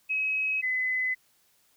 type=tone pair in turn; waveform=sine; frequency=2553 / 2021 Hz; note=D#7 / B6; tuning=+44 / +39 cents; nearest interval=major third; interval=405 cents; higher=first; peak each=-25 dBFS; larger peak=neither; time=0.09-0.62 / 0.62-1.15 s; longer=neither; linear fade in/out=20 ms; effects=white hiss -66 dBFS RMS until 1.76 s